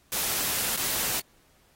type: noise with dropouts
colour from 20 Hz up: white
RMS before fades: -28 dBFS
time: 0.12-1.2 s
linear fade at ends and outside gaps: 5 ms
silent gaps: 0.763-0.772 s
effects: pink hiss -63 dBFS RMS until 1.75 s + AAC 48 kbps

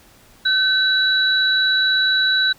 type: tone pair together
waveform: sine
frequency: 1530 / 3927 Hz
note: G6 / B7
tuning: -42 / -11 cents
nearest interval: octave + major third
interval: 1631 cents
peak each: -17 dBFS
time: 0.45-2.53 s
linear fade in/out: 10 ms
effects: pink hiss -50 dBFS RMS until 2.58 s

